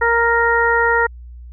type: harmonic tone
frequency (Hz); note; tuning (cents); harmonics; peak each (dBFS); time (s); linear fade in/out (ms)
466.2; A#4; 0; 1 / 2 / 3 / 4; -18 / -18 / -18 / -18; 0.01-1.07; 10
effects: added 60 Hz sine -33 dBFS peak until 1.52 s